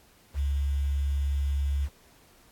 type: tone with quantisation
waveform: sine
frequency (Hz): 70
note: C#2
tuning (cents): +18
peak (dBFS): -24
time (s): 0.34-1.89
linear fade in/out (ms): 50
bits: 8
effects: pink hiss -59 dBFS RMS until 2.51 s + AAC 64 kbps